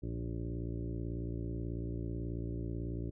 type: harmonic tone with a mistuned harmonic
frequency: 58.27 Hz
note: A#1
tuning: in tune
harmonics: 1 / 2 / 3 / 4 / 5 / 6 / 7 / 9 / 10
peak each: -40 / -40 / -45 / -53 / -44 / -46 / -50 / -59 / -59 dBFS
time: 0.02-3.11 s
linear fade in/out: 20 ms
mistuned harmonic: 1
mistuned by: +86 cents
effects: none